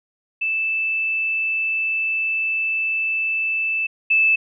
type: tone pair in turn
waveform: sine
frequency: 2637 / 2627 Hz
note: E7 / E7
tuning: 0 / -7 cents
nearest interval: unison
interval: 7 cents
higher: first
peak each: -19 / -13 dBFS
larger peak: second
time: 0.41-3.87 / 4.1-4.36 s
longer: first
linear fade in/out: 10 ms
effects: none